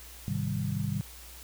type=chord; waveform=sine; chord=Ab major seventh; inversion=none; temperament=equal with one note detuned; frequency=104.37 / 130.81 / 155.56 / 196 Hz; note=Ab2 / C3 / Eb3 / G3; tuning=+9 / 0 / 0 / 0 cents; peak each=-34 dBFS; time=0.28-1.01 s; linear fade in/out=0 ms; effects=added 60 Hz sine -49 dBFS peak until 1.43 s + white hiss -49 dBFS RMS until 1.43 s